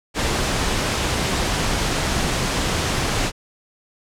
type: noise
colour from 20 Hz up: pink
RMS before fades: -21 dBFS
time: 0.14-3.32 s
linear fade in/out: 50 ms
effects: low-pass 8000 Hz 12 dB/octave